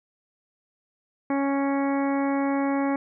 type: harmonic tone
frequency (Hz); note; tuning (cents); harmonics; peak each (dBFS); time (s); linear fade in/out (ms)
277.2; C#4; 0; 1 / 2 / 3 / 4 / 5 / 6 / 7 / 8; -23 / -30 / -31 / -35 / -41 / -41 / -41 / -40; 1.3-2.96; 2
effects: none